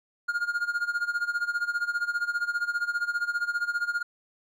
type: tone with tremolo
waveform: triangle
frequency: 1418 Hz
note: F6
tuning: 26 cents sharp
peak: -21 dBFS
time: 0.28-4.03 s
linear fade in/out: 10 ms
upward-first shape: sine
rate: 15 Hz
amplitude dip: 85%
effects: none